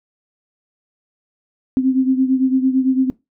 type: beating tone pair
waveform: sine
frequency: 259.8 / 268.7 Hz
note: C4 / C4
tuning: -12 / +46 cents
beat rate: 8.9 Hz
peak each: -14 / -19 dBFS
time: 1.77-3.1 s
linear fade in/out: 0 ms
effects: noise-tail reverb RT60 0.2 s tail -20 dB re dry